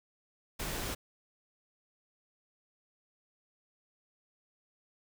pink noise, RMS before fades -37 dBFS, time 0.59-0.95 s, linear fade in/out 10 ms, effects none

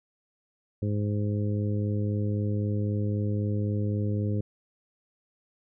harmonic tone, 103.83 Hz, G#2, in tune, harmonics 1 / 2 / 3 / 4 / 5, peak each -26 / -32 / -36 / -38 / -40 dBFS, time 0.82-4.41 s, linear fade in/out 5 ms, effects none

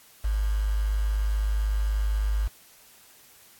sine tone with quantisation, 51.91 Hz, G#1, in tune, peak -22 dBFS, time 0.24-2.48 s, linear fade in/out 10 ms, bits 7, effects white hiss -54 dBFS RMS until 3.59 s + AAC 64 kbps

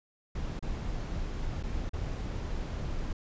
brown noise with dropouts, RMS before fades -34 dBFS, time 0.35-3.13 s, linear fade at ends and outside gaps 5 ms, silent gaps 0.593-0.625 / 1.629-1.635 / 1.894-1.933 s, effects resampled to 16000 Hz

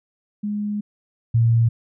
sine tone pair in turn, 207.7 / 115.56 Hz, G#3 / A#2, 0 / -15 cents, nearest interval minor seventh, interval 1015 cents, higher first, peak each -22 / -13 dBFS, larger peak second, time 0.43-0.81 / 1.34-1.69 s, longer first, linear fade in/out 10 ms, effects none

